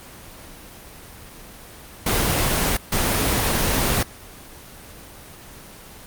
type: noise bursts at uneven times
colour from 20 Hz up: pink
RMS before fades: -20 dBFS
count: 2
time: 2.06-2.77 / 2.92-4.03 s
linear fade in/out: 5 ms
effects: pink hiss -41 dBFS RMS until 6.06 s + Opus 24 kbps